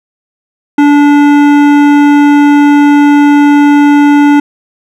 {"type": "tone with hard clipping", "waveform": "triangle", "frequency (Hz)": 289.8, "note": "D4", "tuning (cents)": -23, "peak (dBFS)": -4, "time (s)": [0.78, 4.4], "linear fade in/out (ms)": 5, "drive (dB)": 18, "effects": []}